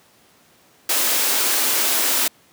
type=high-pass noise; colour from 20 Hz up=white; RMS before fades=-19 dBFS; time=0.89-2.28 s; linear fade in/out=5 ms; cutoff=230 Hz; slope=96 dB/octave; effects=pink hiss -54 dBFS RMS until 2.52 s + high-pass 150 Hz 12 dB/octave